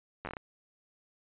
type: slowing click train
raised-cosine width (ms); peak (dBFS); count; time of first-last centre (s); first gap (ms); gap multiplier
0.5; -23; 7; 0.25-0.368; 10; 1.27
effects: resampled to 8000 Hz